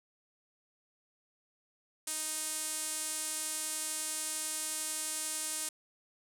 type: tone with band-pass filter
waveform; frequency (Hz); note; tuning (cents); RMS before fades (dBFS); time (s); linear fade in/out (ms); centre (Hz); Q
sawtooth; 311.1; D#4; 0; -37; 2.07-5.69; 5; 9000; 2.4
effects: none